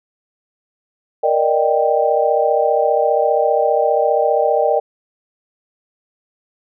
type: chord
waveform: sine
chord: Eb major seventh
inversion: second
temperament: equal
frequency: 466.2 / 587.3 / 622.3 / 784 Hz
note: Bb4 / D5 / Eb5 / G5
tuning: 0 / 0 / 0 / 0 cents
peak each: -18 dBFS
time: 1.23-4.8 s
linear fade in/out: 10 ms
effects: none